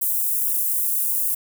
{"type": "high-pass noise", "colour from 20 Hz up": "white", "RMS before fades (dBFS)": -22, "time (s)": [0.01, 1.35], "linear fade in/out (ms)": 10, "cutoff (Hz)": 9800, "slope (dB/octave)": 24, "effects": []}